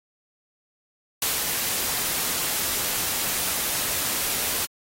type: noise with ADSR envelope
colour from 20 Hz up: white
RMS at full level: -23 dBFS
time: 1.22-4.67 s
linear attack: 3 ms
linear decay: 250 ms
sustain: -3 dB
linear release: 29 ms
effects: AAC 48 kbps